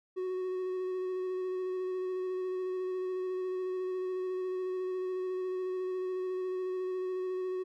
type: tone with vibrato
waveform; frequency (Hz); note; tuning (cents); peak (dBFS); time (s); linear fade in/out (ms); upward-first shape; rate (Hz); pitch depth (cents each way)
triangle; 370; F#4; 0; -30; 0.16-7.64; 20; square; 14; 12
effects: none